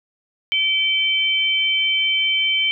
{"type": "tone pair together", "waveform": "sine", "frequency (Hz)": [2315, 3090], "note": ["D7", "G7"], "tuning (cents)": [-25, -26], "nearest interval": "perfect fourth", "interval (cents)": 499, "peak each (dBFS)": [-20, -18], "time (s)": [0.52, 2.71], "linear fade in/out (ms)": 0, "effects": []}